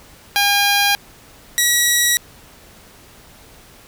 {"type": "tone pair in turn", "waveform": "10% pulse", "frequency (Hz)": [809, 1924.1], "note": ["G#5", "B6"], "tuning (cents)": [-46, -46], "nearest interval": "octave + minor third", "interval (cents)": 1500, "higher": "second", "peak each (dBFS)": [-5, -4], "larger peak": "second", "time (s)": [[0.36, 0.95], [1.58, 2.17]], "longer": "neither", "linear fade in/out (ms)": 0, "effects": ["pink hiss -45 dBFS RMS until 3.87 s"]}